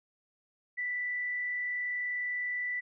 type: tone with frequency modulation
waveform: sine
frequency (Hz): 1975.5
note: B6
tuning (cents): 0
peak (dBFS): -31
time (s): 0.77-2.81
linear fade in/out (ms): 20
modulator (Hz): 39.2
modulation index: 0.42
effects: none